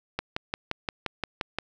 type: click train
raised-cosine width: 0.3 ms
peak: -12 dBFS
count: 9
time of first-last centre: 0.19-1.586 s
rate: 5.73 Hz
effects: none